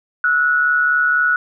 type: tone pair together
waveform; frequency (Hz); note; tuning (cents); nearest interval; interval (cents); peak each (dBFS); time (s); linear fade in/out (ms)
sine; 1318.5 / 1462.5; E6 / F#6; 0 / -21; major second; 179; -22 / -13; 0.24-1.36; 2
effects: none